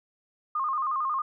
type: tone with vibrato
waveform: sine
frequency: 1144 Hz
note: D6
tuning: 46 cents flat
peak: -25 dBFS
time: 0.55-1.22 s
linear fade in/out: 5 ms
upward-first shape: square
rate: 11 Hz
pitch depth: 110 cents each way
effects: none